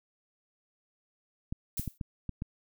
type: clicks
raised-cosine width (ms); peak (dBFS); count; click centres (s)
5; -22; 6; 1.525 / 1.796 / 1.877 / 2.012 / 2.293 / 2.421
type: noise with exponential decay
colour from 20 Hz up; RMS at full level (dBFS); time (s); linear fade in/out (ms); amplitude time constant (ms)
violet; -32; 1.77-1.98; 5; 45
effects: none